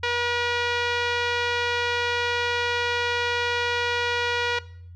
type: tone with low-pass filter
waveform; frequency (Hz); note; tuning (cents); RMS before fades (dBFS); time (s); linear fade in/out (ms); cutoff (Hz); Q
5% pulse; 480.4; B4; -48; -25; 0.03-4.59; 5; 2700; 0.81
effects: noise-tail reverb RT60 0.6 s tail -19 dB re dry + added 87 Hz sine -40 dBFS peak until 4.95 s